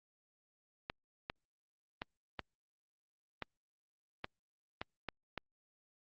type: clicks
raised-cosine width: 0.3 ms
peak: -22 dBFS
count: 9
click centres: 0.899 / 1.299 / 2.019 / 2.393 / 3.423 / 4.244 / 4.815 / 5.087 / 5.377 s
effects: low-pass 4000 Hz 12 dB/octave + Opus 48 kbps